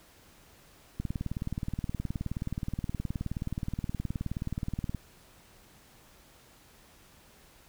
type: click train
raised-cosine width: 5 ms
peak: -20 dBFS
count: 76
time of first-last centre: 1-4.947 s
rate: 19 Hz
effects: pink hiss -58 dBFS RMS until 7.68 s